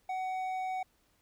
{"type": "tone with hard clipping", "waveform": "sine", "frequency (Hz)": 749, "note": "F#5", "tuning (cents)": 21, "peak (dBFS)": -34, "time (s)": [0.09, 0.83], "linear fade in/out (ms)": 5, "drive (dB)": 6, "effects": ["pink hiss -71 dBFS RMS until 1.21 s"]}